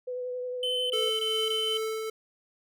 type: tone with vibrato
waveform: sine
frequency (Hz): 499.1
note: B4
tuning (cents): +18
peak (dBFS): -31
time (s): 0.07-1.1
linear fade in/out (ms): 10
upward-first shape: triangle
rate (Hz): 11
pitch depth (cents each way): 21
type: tone bursts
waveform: triangle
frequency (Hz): 3056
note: G7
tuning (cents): -45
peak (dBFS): -26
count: 4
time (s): 0.63-1.773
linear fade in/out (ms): 2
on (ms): 270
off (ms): 21
type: tone with tremolo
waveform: square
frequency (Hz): 440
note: A4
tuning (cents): 0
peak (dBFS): -29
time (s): 0.93-2.1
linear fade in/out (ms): 5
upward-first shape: triangle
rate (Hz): 2.5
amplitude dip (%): 35
effects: none